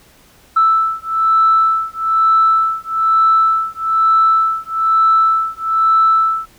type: beating tone pair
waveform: sine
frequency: 1318.5 / 1319.6 Hz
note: E6 / E6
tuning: 0 / +1 cents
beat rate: 1.1 Hz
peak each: -13 dBFS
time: 0.56-6.46 s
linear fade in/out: 10 ms
effects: tanh soft clip ceiling -3 dBFS + pink hiss -48 dBFS RMS until 6.58 s